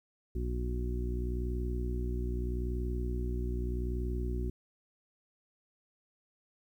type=harmonic tone; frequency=60.8 Hz; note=B1; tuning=26 cents flat; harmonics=1 / 2 / 3 / 4 / 5 / 6; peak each=-32 / -41 / -46 / -43 / -48 / -41 dBFS; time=0.35-4.5 s; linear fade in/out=5 ms; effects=11-bit